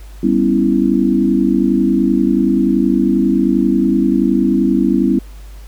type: chord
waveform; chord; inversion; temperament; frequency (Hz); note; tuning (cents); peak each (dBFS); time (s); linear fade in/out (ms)
sine; C# half-diminished seventh; second; equal; 196 / 246.9 / 277.2 / 329.6; G3 / B3 / C#4 / E4; 0 / 0 / 0 / 0; -16; 0.23-5.19; 5
effects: added 50 Hz sine -31 dBFS peak until 5.67 s + pink hiss -46 dBFS RMS until 5.67 s